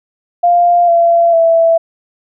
sine tone with pitch steps, 698.5 / 680.2 / 662.3 Hz, F5 / F5 / E5, 0 / -46 / +8 cents, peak -6 dBFS, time 0.43-1.78 s, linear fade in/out 10 ms, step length 450 ms, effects none

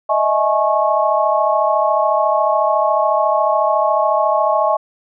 sine tone cluster, 616 / 650 / 845 / 1095 Hz, D#5 / E5 / G#5 / C#6, -17 / -24 / +30 / -22 cents, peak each -18 dBFS, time 0.09-4.77 s, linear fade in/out 10 ms, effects none

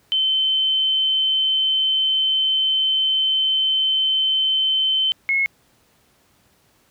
sine tone pair in turn, 3077 / 2176 Hz, G7 / C#7, -33 / -33 cents, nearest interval tritone, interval 600 cents, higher first, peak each -16 dBFS, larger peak neither, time 0.12-5.12 / 5.29-5.46 s, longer first, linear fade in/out 0 ms, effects pink hiss -59 dBFS RMS until 6.9 s + high-pass 60 Hz 12 dB/octave

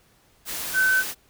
sine tone in noise, 1525 Hz, G6, 48 cents flat, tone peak -17 dBFS, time 0.73-1.04 s, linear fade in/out 50 ms, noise white, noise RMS -31 dBFS, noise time 0.45-1.15 s, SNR +11 dB, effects pink hiss -60 dBFS RMS until 1.29 s

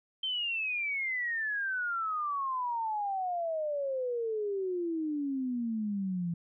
sine exponential sweep, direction down, 3136 to 167.2 Hz, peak -30 dBFS, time 0.23-6.34 s, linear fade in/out 5 ms, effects none

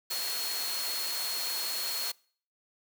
sine tone in noise, 4307 Hz, C8, 49 cents sharp, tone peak -34 dBFS, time 0.1-2.12 s, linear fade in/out 10 ms, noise white, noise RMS -35 dBFS, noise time 0.1-2.12 s, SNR -2 dB, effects noise-tail reverb RT60 0.5 s tail -25 dB re dry + high-pass 400 Hz 12 dB/octave

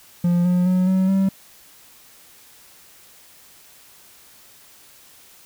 triangle tone with pitch steps, 174.61 / 179 / 183.5 / 188.12 / 192.85 Hz, F3 / F3 / F#3 / F#3 / G3, 0 / +43 / -14 / +29 / -28 cents, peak -13 dBFS, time 0.24-1.29 s, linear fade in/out 5 ms, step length 210 ms, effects white hiss -49 dBFS RMS until 5.45 s

